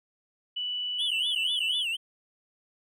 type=tone; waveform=sine; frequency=2964 Hz; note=F#7; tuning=2 cents sharp; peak=-29 dBFS; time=0.56-1.83 s; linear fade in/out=10 ms
type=tone with vibrato; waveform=triangle; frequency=3056 Hz; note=G7; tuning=45 cents flat; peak=-26 dBFS; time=0.98-1.97 s; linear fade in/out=20 ms; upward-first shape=sine; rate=4.1 Hz; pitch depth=240 cents each way
effects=none